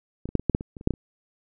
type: clicks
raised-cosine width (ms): 3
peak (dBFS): -19 / -24 / -6 / -20 / -7 / -7 / -20 / -26 / -27 / -6 / -9 / -28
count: 12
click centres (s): 0.256 / 0.29 / 0.353 / 0.396 / 0.497 / 0.549 / 0.609 / 0.768 / 0.811 / 0.874 / 0.907 / 0.938
effects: none